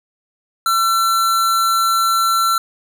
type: tone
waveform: square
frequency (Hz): 1350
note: E6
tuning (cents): +41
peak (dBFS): -14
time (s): 0.66-2.58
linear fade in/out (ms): 2
effects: none